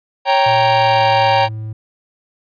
45% pulse chord, G diminished, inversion second, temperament equal, 554.4 / 784 / 932.3 Hz, Db5 / G5 / Bb5, 0 / 0 / 0 cents, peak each -17 / -14 / -15 dBFS, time 0.25-1.49 s, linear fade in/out 50 ms
triangle tone with pitch glide, 116.3 to 109.14 Hz, A#2 to A2, -4 to -14 cents, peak -21 dBFS, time 0.46-1.73 s, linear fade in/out 5 ms, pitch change -110 cents, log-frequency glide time 0.63-1.53 s
effects resampled to 11025 Hz

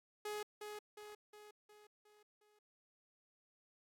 sawtooth tone with echo, 419.7 Hz, G#4, 18 cents sharp, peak -37 dBFS, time 0.25-0.43 s, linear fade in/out 5 ms, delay 360 ms, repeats 6, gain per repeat -5 dB, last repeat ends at 2.59 s, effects AAC 48 kbps

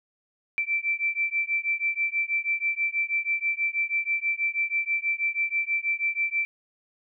sine beating tone pair, 2334 / 2340.2 Hz, D7 / D7, -11 / -7 cents, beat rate 6.2 Hz, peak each -27 dBFS, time 0.58-6.45 s, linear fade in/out 0 ms, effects none

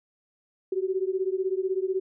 sine beating tone pair, 371.5 / 387.5 Hz, F#4 / G4, +7 / -20 cents, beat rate 16 Hz, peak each -27 / -28 dBFS, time 0.72-2 s, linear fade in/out 5 ms, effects none

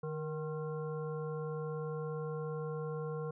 harmonic tone with a mistuned harmonic, 152.9 Hz, D#3, 30 cents flat, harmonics 1 / 3 / 5 / 7 / 9, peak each -39 / -39 / -53 / -49 / -53 dBFS, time 0.03-3.31 s, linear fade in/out 5 ms, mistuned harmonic 3, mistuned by +41 cents, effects none

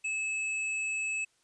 square tone, 2600 Hz, E7, 24 cents flat, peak -31 dBFS, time 0.04-1.25 s, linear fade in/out 10 ms, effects white hiss -70 dBFS RMS until 1.43 s + resampled to 22050 Hz

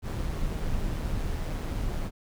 brown noise with amplitude modulation, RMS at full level -28 dBFS, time 0.02-2.11 s, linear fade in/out 50 ms, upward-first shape sine, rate 157 Hz, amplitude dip 40%, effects none

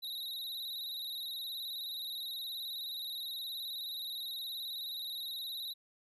square tone with vibrato, 3864 Hz, B7, 39 cents flat, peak -39 dBFS, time 0.02-5.74 s, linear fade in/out 20 ms, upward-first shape square, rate 19 Hz, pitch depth 48 cents each way, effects none

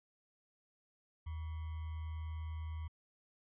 sine tone with sample-and-hold, 79.6 Hz, D#2, 40 cents sharp, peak -39 dBFS, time 1.26-2.88 s, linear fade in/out 10 ms, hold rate 1050 Hz, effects resampled to 8000 Hz

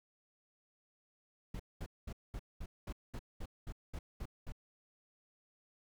brown noise bursts, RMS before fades -42 dBFS, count 12, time 1.54-4.522 s, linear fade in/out 5 ms, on 56 ms, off 210 ms, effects none

